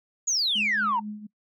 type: exponential sweep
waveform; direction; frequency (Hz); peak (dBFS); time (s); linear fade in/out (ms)
sine; down; 6950 to 880; -21; 0.27-1; 10
type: tone with tremolo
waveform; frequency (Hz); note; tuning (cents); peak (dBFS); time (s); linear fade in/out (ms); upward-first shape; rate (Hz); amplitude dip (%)
sine; 210.4; G#3; +23; -30; 0.55-1.27; 10; triangle; 4.2; 75
effects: noise-tail reverb RT60 0.1 s tail -22 dB re dry + tanh soft clip ceiling -17 dBFS